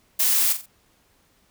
blue noise with echo, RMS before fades -20 dBFS, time 0.19-0.53 s, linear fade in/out 10 ms, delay 44 ms, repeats 3, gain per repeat -9 dB, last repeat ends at 0.662 s, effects pink hiss -62 dBFS RMS until 1.5 s

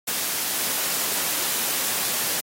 white noise, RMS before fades -25 dBFS, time 0.07-2.41 s, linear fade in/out 10 ms, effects high-pass 150 Hz 12 dB/octave + AAC 48 kbps

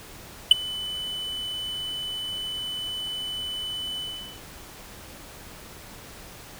triangle tone with ADSR envelope, 3000 Hz, F#7, 23 cents sharp, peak -4 dBFS, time 0.51-4.41 s, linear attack 4 ms, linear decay 15 ms, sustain -24 dB, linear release 430 ms, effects pink hiss -44 dBFS RMS until 6.59 s

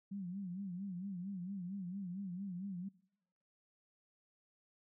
sine tone with vibrato, 187.5 Hz, F#3, 23 cents sharp, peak -40 dBFS, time 0.11-2.89 s, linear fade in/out 10 ms, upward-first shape sine, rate 4.4 Hz, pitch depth 130 cents each way, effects noise-tail reverb RT60 0.9 s tail -25 dB re dry

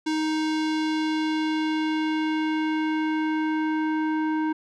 square tone with low-pass filter sweep, 312.3 Hz, D#4, 7 cents sharp, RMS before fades -25 dBFS, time 0.06-4.53 s, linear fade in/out 10 ms, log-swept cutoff 5700 to 1400 Hz, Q 1.2, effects none

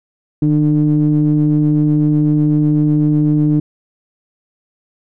triangle ring-modulated tone, 74 Hz, D2, 14 cents sharp, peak -5 dBFS, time 0.42-3.6 s, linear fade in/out 5 ms, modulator 226 Hz, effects none

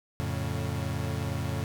35% pulse chord, F augmented, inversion none, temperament equal with one note detuned, 87.61 / 110 / 138.59 Hz, F2 / A2 / C#3, +6 / 0 / 0 cents, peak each -32 dBFS, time 0.2-1.64 s, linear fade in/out 0 ms, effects none

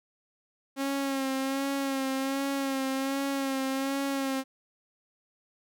sawtooth tone with vibrato, 271.2 Hz, C#4, 38 cents flat, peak -24 dBFS, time 0.76-4.44 s, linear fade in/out 50 ms, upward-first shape sine, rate 1.3 Hz, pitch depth 34 cents each way, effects none

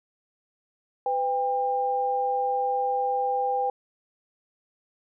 sine tone pair together, 503 / 798.5 Hz, B4 / G5, +32 / +32 cents, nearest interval minor sixth, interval 800 cents, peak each -28 / -24 dBFS, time 1.06-3.7 s, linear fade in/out 2 ms, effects none

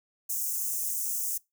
white high-pass noise, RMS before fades -31 dBFS, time 0.29-1.38 s, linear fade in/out 10 ms, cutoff 6100 Hz, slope 48 dB/octave, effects noise-tail reverb RT60 0.2 s tail -23 dB re dry

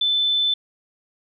sine tone, 3520 Hz, A7, in tune, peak -17 dBFS, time 0.01-0.54 s, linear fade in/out 5 ms, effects none

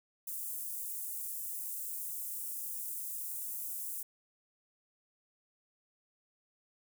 white high-pass noise, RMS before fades -40 dBFS, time 0.27-4.03 s, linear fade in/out 5 ms, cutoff 8500 Hz, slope 24 dB/octave, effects none

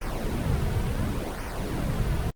brown noise with flanger, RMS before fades -27 dBFS, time 0.01-2.31 s, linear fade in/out 10 ms, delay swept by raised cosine 0.25 to 3.75 ms, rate 0.7 Hz, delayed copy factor -0.65, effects Opus 32 kbps

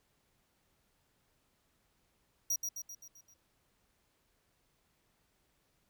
45% pulse tone with echo, 5750 Hz, F8, 50 cents sharp, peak -30 dBFS, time 2.5-2.56 s, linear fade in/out 5 ms, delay 130 ms, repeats 6, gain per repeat -5 dB, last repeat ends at 3.34 s, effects pink hiss -75 dBFS RMS until 5.89 s

